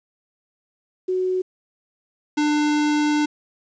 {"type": "tone pair in turn", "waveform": ["sine", "square"], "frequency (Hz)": [370, 298.4], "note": ["F#4", "D4"], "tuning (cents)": [0, 28], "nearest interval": "major third", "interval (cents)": 372, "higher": "first", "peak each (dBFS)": [-19, -18], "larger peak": "second", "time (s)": [[1.08, 1.42], [2.37, 3.26]], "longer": "second", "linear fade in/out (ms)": 10, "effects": ["resampled to 16000 Hz", "9-bit"]}